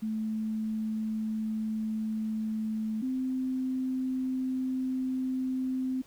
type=tone pair in turn; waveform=sine; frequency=218.4 / 258.9 Hz; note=A3 / C4; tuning=-13 / -18 cents; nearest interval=minor third; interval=295 cents; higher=second; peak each=-29 / -28 dBFS; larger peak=second; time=0.02-3.02 / 3.02-6.02 s; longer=neither; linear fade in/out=10 ms; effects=pink hiss -59 dBFS RMS until 6.06 s